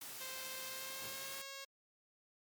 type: noise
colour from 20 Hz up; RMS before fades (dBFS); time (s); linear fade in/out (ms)
white; -48; 0.01-1.42; 5
type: tone with pitch glide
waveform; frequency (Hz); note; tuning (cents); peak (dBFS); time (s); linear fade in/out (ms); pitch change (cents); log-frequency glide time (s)
5% pulse; 523.3 to 546.2; C5 to C#5; 0 to -26; -35; 0.2-1.65; 10; +74; 0.64-1.45
type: noise with exponential decay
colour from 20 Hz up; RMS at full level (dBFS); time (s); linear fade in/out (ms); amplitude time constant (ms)
pink; -50; 1.02-1.53; 5; 110
effects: high-pass 100 Hz 12 dB/octave + MP3 96 kbps